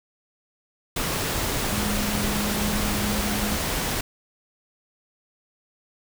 sine tone in noise, 207.7 Hz, G#3, in tune, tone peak -27 dBFS, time 1.72-3.56 s, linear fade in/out 5 ms, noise pink, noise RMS -26 dBFS, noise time 0.96-4.01 s, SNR -4 dB, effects none

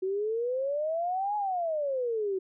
sine exponential two-way sweep, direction up then down, 370 to 846 to 370 Hz, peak -27 dBFS, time 0.02-2.39 s, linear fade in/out 10 ms, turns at 1.36 s, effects none

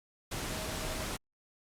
sine tone in noise, 632 Hz, D#5, 27 cents sharp, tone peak -46 dBFS, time 0.49-1.05 s, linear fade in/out 10 ms, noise pink, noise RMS -37 dBFS, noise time 0.31-1.17 s, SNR -12 dB, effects low-pass 12000 Hz 12 dB/octave + Opus 48 kbps

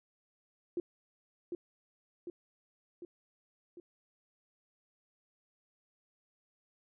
sine tone with echo, 349.2 Hz, F4, in tune, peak -31 dBFS, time 0.77-0.8 s, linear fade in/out 2 ms, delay 750 ms, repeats 4, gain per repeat -4 dB, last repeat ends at 3.8 s, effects none

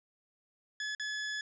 sawtooth tone with dropouts, 1708 Hz, G#6, 48 cents sharp, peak -31 dBFS, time 0.8-1.41 s, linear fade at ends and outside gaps 2 ms, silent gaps 0.95-0.997 s, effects resampled to 16000 Hz

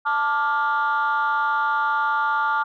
sine chord, D minor, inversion second, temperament just, 881 / 1174.7 / 1409.6 Hz, A5 / D6 / F6, +2 / 0 / +16 cents, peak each -22 dBFS, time 0.05-2.64 s, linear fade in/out 20 ms, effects tanh soft clip ceiling -14 dBFS

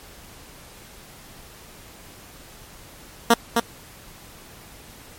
10% pulse tone with echo, 233.1 Hz, A#3, in tune, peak -3 dBFS, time 3.3-3.34 s, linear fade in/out 5 ms, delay 260 ms, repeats 1, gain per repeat -5 dB, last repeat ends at 3.6 s, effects pink hiss -45 dBFS RMS until 5.18 s + MP3 64 kbps

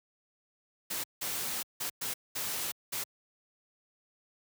white noise bursts at uneven times, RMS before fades -35 dBFS, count 6, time 0.9-1.04 / 1.21-1.63 / 1.8-1.9 / 2.01-2.14 / 2.35-2.72 / 2.92-3.04 s, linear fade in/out 10 ms, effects high-pass 80 Hz 12 dB/octave

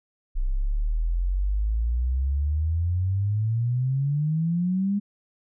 sine exponential sweep, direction up, 30.96 to 205.9 Hz, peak -21 dBFS, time 0.35-5 s, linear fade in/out 20 ms, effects none

